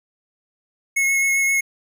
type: tone with vibrato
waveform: square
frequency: 2179 Hz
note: C#7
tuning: 30 cents flat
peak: -17 dBFS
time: 0.96-1.61 s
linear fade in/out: 10 ms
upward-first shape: triangle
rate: 7.6 Hz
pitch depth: 15 cents each way
effects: none